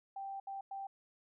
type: tone bursts at uneven times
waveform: sine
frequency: 784 Hz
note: G5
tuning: in tune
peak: -40 dBFS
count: 3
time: 0.16-0.4 / 0.47-0.61 / 0.71-0.87 s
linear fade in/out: 5 ms
effects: none